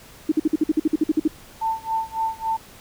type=tone bursts; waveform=sine; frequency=310.1 Hz; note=D#4; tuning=6 cents flat; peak=-14 dBFS; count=13; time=0.29-1.278 s; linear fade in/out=5 ms; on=28 ms; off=52 ms
type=tone with tremolo; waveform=sine; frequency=893 Hz; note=A5; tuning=25 cents sharp; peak=-19 dBFS; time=1.61-2.57 s; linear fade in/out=10 ms; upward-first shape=sine; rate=3.6 Hz; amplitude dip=95%
effects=pink hiss -46 dBFS RMS until 2.8 s